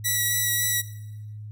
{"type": "tone with vibrato", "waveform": "5% pulse", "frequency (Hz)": 1942, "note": "B6", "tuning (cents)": -30, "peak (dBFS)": -12, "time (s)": [0.04, 0.82], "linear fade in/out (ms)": 20, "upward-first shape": "sine", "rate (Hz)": 3.6, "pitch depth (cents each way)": 13, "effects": ["noise-tail reverb RT60 0.9 s tail -17 dB re dry", "added 106 Hz sine -35 dBFS peak until 1.51 s"]}